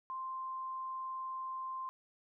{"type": "tone", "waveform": "sine", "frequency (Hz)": 1046.5, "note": "C6", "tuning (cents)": 0, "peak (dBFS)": -38, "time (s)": [0.1, 1.89], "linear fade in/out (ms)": 0, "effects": []}